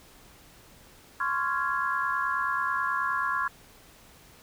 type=chord; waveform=sine; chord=Db major seventh; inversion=third; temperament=just; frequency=1039.4 / 1108.7 / 1385.9 / 1663.1 Hz; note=C6 / Db6 / F6 / Ab6; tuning=-12 / 0 / -14 / +2 cents; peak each=-31 dBFS; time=1.2-3.48 s; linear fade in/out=5 ms; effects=pink hiss -54 dBFS RMS until 4.42 s